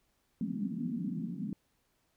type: band-pass noise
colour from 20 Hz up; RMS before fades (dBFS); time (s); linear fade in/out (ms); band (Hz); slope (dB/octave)
pink; -36; 0.41-1.53; 2; 180 to 250; 48
effects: pink hiss -75 dBFS RMS until 2.16 s